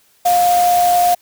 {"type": "tone in noise", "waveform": "sine", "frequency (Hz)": 708, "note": "F5", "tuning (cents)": 23, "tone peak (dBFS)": -10, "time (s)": [0.25, 1.15], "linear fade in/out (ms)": 10, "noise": "white", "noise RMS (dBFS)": -24, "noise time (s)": [0.25, 1.15], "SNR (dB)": 11, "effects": ["white hiss -55 dBFS RMS until 1.21 s"]}